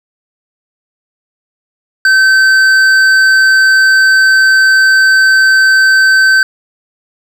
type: tone with hard clipping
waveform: triangle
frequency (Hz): 1543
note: G6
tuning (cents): -28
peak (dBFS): -6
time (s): 2.05-6.43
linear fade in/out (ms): 2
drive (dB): 11
effects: none